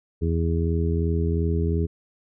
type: harmonic tone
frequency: 82.8 Hz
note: E2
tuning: 8 cents sharp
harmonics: 1 / 2 / 3 / 4 / 5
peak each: -22 / -27 / -32 / -32 / -29 dBFS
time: 0.21-1.87 s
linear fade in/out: 20 ms
effects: none